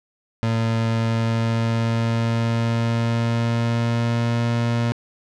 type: tone with pitch glide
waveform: 30% pulse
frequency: 113.7 to 117.57 Hz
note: A#2 to A#2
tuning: -43 to +15 cents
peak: -16 dBFS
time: 0.43-4.92 s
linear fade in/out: 0 ms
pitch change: +58 cents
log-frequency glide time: 0.93-4.41 s
effects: low-pass 5000 Hz 12 dB/octave